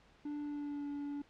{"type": "tone with pitch glide", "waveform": "triangle", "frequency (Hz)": [293.7, 287.2], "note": ["D4", "D4"], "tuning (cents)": [0, -39], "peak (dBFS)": -36, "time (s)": [0.25, 1.22], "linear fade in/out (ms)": 5, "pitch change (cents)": -39, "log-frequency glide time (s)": [0.41, 0.87], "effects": ["pink hiss -65 dBFS RMS until 1.29 s", "low-pass 4000 Hz 12 dB/octave"]}